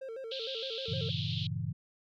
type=tone with vibrato; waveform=triangle; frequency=490 Hz; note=B4; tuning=14 cents flat; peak=-37 dBFS; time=0.01-1.1 s; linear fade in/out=10 ms; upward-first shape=square; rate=6.5 Hz; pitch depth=140 cents each way
type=band-pass noise; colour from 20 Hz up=white; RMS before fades=-40 dBFS; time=0.31-1.47 s; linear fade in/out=5 ms; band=3000 to 4000 Hz; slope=48 dB/octave
type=chord; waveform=sine; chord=G diminished seventh; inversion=none; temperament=equal; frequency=98 / 116.54 / 138.59 / 164.81 Hz; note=G2 / Bb2 / Db3 / Fb3; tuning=0 / 0 / 0 / 0 cents; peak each=-38 dBFS; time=0.88-1.73 s; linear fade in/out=10 ms
effects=none